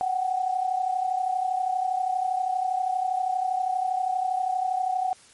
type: tone pair together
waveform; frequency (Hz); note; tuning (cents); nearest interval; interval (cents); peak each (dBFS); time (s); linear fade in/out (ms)
sine; 740 / 772.5; F#5 / G5; 0 / -26; minor second; 74; -24 / -29; 0.01-5.13; 0
effects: white hiss -53 dBFS RMS until 5.33 s + MP3 48 kbps